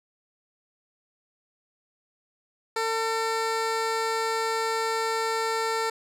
15% pulse tone with low-pass filter, 450 Hz, A4, 39 cents sharp, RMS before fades -27 dBFS, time 2.76-5.9 s, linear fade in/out 5 ms, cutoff 11000 Hz, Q 0.72, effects none

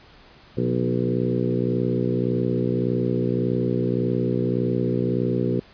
harmonic tone with a mistuned harmonic, 61.74 Hz, B1, in tune, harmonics 2 / 3 / 4 / 5 / 6 / 7 / 8, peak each -26 / -27 / -27 / -30 / -27 / -29 / -31 dBFS, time 0.57-5.6 s, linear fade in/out 5 ms, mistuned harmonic 3, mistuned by -45 cents, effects pink hiss -50 dBFS RMS until 5.73 s + resampled to 11025 Hz

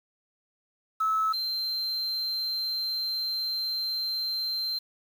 triangle tone pair in turn, 1300 / 4132 Hz, E6 / C8, -24 / -22 cents, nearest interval octave + minor sixth, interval 2002 cents, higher second, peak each -19 / -26 dBFS, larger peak first, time 1-1.33 / 1.33-4.79 s, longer second, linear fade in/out 10 ms, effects tanh soft clip ceiling -21 dBFS + 8-bit

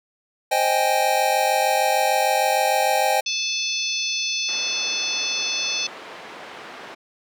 square chord, Ab major seventh, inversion first, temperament equal, 523.3 / 622.3 / 784 / 830.6 Hz, C5 / Eb5 / G5 / Ab5, 0 / 0 / 0 / 0 cents, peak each -26 / -25 / -22 / -24 dBFS, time 0.51-3.21 s, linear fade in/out 10 ms
harmonic tone, 870 Hz, A5, 20 cents flat, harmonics 3 / 4 / 5 / 6 / 7, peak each -27 / -28 / -29 / -30 / -30 dBFS, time 3.26-5.87 s, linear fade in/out 5 ms
pink band-pass noise, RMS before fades -39 dBFS, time 4.48-6.95 s, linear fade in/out 10 ms, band 420 to 2900 Hz, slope 12 dB/octave
effects none

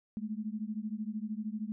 sine beating tone pair, 209 / 222 Hz, G#3 / A3, +11 / +16 cents, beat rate 13 Hz, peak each -37 / -38 dBFS, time 0.17-1.72 s, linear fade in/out 0 ms, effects none

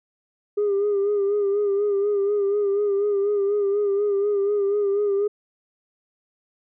sine tone with vibrato, 405.2 Hz, G#4, 43 cents flat, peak -17 dBFS, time 0.57-5.28 s, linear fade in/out 10 ms, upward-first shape sine, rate 4.1 Hz, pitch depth 48 cents each way, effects tanh soft clip ceiling -16 dBFS

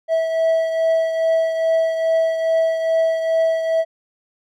triangle beating tone pair, 651 / 653.4 Hz, E5 / E5, -22 / -15 cents, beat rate 2.4 Hz, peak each -14 / -23 dBFS, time 0.08-3.85 s, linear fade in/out 50 ms, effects none

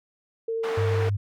sine tone with vibrato, 453 Hz, A#4, 50 cents flat, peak -25 dBFS, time 0.48-1.09 s, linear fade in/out 5 ms, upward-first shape sine, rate 12 Hz, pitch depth 8 cents each way
white band-pass noise, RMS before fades -35 dBFS, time 0.63-1.1 s, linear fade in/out 10 ms, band 340 to 1600 Hz, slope 12 dB/octave
sine tone, 101 Hz, G#2, 48 cents flat, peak -22 dBFS, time 0.77-1.17 s, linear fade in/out 10 ms
effects none

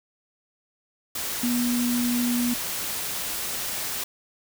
sine tone in noise, 242.4 Hz, B3, 32 cents flat, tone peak -22 dBFS, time 1.43-2.54 s, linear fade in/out 5 ms, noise white, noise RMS -30 dBFS, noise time 1.15-4.04 s, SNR +5 dB, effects none

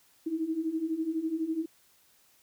sine beating tone pair, 313.1 / 325.1 Hz, D#4 / E4, +11 / -24 cents, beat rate 12 Hz, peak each -34 / -30 dBFS, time 0.26-1.66 s, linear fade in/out 10 ms, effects white hiss -64 dBFS RMS until 2.42 s

